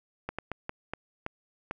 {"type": "slowing click train", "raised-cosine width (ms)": 0.5, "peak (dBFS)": -18, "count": 7, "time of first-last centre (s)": [0.29, 1.711], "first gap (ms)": 96, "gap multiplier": 1.36, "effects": []}